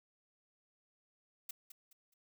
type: noise with echo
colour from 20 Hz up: blue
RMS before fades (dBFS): -43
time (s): 1.49-1.51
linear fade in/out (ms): 5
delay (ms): 210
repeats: 3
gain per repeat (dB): -10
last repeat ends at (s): 2.14
effects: none